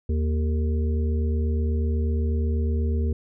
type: harmonic tone with a mistuned harmonic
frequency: 77.78 Hz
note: D#2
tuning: in tune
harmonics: 1 / 3 / 5 / 6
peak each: -21 / -31 / -35 / -37 dBFS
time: 0.09-3.13 s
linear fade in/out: 5 ms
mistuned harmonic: 6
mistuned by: -36 cents
effects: none